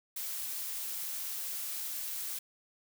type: noise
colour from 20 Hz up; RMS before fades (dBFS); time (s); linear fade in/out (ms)
blue; -38; 0.16-2.39; 5
effects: none